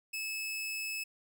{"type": "tone", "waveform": "sawtooth", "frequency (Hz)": 2600, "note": "E7", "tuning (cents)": -24, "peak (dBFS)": -32, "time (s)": [0.13, 1.04], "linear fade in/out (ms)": 10, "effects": []}